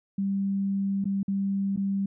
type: tone with dropouts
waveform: sine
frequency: 196.6 Hz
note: G3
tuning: 5 cents sharp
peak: -24 dBFS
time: 0.18-2.06 s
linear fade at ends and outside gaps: 5 ms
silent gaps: 1.043-1.054 / 1.231-1.28 / 1.763-1.773 s
effects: none